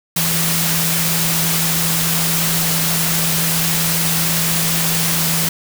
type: tone in noise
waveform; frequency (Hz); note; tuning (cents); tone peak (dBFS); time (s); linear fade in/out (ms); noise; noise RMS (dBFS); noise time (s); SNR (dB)
sine; 164.81; E3; 0; -21; 0.16-5.49; 5; white; -18; 0.16-5.49; -6
effects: none